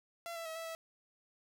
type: tone with pitch steps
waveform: sawtooth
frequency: 679 / 664 / 643 / 657 / 653 Hz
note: F5 / E5 / E5 / E5 / E5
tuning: -49 / +12 / -43 / -6 / -17 cents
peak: -37 dBFS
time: 0.26-0.75 s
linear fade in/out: 0 ms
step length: 98 ms
effects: 12-bit